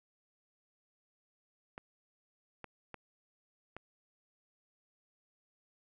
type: clicks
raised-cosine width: 0.5 ms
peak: -29 dBFS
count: 4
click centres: 1.779 / 2.643 / 2.943 / 3.766 s
effects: none